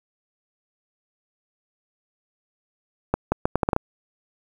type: accelerating click train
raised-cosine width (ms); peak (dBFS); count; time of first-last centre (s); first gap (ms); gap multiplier
1; -5; 8; 3.14-3.764; 180; 0.75
effects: 7-bit